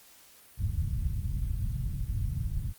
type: low-pass noise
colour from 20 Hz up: white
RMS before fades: -31 dBFS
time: 0.57-2.74 s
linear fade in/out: 50 ms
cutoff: 120 Hz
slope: 24 dB/octave
effects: white hiss -56 dBFS RMS until 2.78 s + Opus 48 kbps